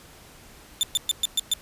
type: tone bursts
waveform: sawtooth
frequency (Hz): 3554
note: A7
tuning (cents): +17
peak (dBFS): -16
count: 6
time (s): 0.81-1.536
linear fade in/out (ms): 0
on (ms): 21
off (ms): 120
effects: pink hiss -49 dBFS RMS until 1.61 s + resampled to 32000 Hz